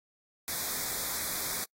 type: band-stop noise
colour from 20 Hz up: white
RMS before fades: -34 dBFS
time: 0.48-1.64 s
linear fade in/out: 0 ms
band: 2400 to 3400 Hz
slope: 96 dB/octave
effects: noise-tail reverb RT60 0.1 s tail -26 dB re dry + AAC 48 kbps